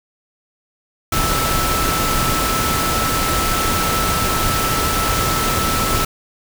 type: tone in noise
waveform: sine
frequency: 1317 Hz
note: E6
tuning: 2 cents flat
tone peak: -21 dBFS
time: 1.12-6.05 s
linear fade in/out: 5 ms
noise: pink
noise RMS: -19 dBFS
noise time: 1.12-6.05 s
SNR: -5 dB
effects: none